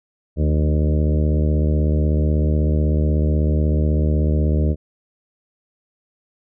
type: harmonic tone with a mistuned harmonic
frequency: 76.2 Hz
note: D#2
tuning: 36 cents flat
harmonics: 1 / 2 / 3 / 4 / 5 / 6 / 7 / 8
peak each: -16 / -22 / -26 / -28 / -30 / -32 / -33 / -34 dBFS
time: 0.36-4.76 s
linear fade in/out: 50 ms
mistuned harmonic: 3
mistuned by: -35 cents
effects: none